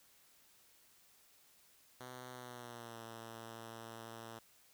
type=tone with pitch glide; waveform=5% pulse; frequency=125.8 to 114.03 Hz; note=B2 to A#2; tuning=+32 to -38 cents; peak=-37 dBFS; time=2-4.39 s; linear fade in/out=5 ms; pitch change=-170 cents; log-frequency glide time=2.33-3.02 s; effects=white hiss -67 dBFS RMS until 4.73 s